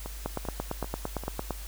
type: two click trains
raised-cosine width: 1 ms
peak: -23 / -16 dBFS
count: 4 / 12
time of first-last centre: 0.06-1.236 / 0.26-1.507 s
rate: 2.55 / 8.82 Hz
effects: added 50 Hz sine -38 dBFS peak until 1.67 s + white hiss -46 dBFS RMS until 1.67 s